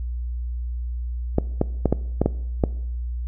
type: clicks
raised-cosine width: 2 ms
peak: -4 dBFS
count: 7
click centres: 1.384 / 1.614 / 1.857 / 1.926 / 2.216 / 2.26 / 2.638 s
effects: noise-tail reverb RT60 0.8 s tail -20 dB re dry + added 60 Hz sine -25 dBFS peak until 3.27 s